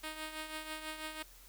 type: tone with tremolo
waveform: 5% pulse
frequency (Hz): 311.8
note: D#4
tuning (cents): +4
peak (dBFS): -27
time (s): 0.03-1.23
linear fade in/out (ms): 10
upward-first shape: triangle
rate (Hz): 6.1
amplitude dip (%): 65
effects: added 42 Hz sine -58 dBFS peak until 1.48 s + white hiss -59 dBFS RMS until 1.48 s